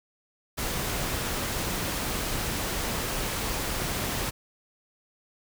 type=noise; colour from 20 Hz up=pink; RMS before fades=-30 dBFS; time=0.57-4.31 s; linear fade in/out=20 ms; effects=none